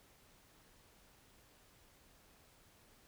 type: silence
effects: pink hiss -66 dBFS RMS until 3.07 s